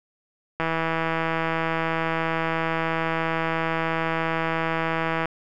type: click train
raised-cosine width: 0.5 ms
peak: -10 dBFS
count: 760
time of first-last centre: 0.6-5.256 s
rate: 163 Hz
effects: none